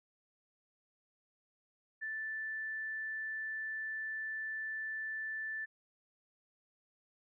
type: tone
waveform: sine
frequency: 1760 Hz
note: A6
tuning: in tune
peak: -37 dBFS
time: 2.01-5.66 s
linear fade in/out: 20 ms
effects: none